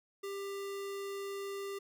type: tone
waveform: square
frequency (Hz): 396.5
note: G4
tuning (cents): +20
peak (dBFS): -39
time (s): 0.23-1.79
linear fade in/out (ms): 10
effects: none